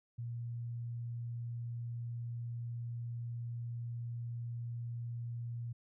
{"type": "tone", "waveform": "sine", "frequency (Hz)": 118.3, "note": "A#2", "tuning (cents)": 26, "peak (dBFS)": -38, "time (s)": [0.18, 5.73], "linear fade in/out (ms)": 10, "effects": []}